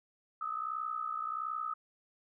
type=tone pair together; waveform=sine; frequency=1236.6 / 1298 Hz; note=D#6 / E6; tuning=-11 / -27 cents; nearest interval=minor second; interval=84 cents; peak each=-37 / -37 dBFS; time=0.41-1.74 s; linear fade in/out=5 ms; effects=none